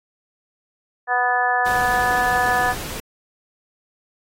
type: harmonic tone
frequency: 246.9 Hz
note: B3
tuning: in tune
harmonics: 2 / 3 / 4 / 5 / 6 / 7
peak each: -30 / -20 / -25 / -27 / -30 / -21 dBFS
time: 1.07-2.75 s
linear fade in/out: 50 ms
type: noise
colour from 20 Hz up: pink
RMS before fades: -31 dBFS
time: 1.66-3 s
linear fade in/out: 2 ms
effects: AAC 48 kbps